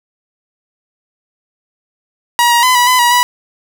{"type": "tone with pitch steps", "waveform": "sawtooth", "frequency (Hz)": [956, 948, 1013, 975, 1008, 961, 979], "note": ["A#5", "A#5", "B5", "B5", "B5", "B5", "B5"], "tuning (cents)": [43, 29, 44, -23, 35, -48, -15], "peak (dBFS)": -4, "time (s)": [2.39, 3.23], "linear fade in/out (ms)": 0, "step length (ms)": 120, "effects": []}